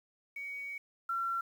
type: tone pair in turn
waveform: sine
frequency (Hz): 2248 / 1360.5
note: C#7 / F6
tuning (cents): +24 / -46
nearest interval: major sixth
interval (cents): 870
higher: first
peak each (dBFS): -38 / -31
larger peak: second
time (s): 0.36-0.78 / 1.09-1.41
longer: first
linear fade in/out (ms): 5
effects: 10-bit